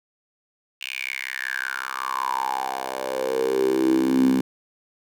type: tone with high-pass filter sweep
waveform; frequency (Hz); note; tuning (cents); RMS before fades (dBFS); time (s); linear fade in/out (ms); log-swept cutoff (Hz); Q
10% pulse; 65.41; C2; 0; -24; 0.81-4.41; 5; 2700 to 230; 8.4
effects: none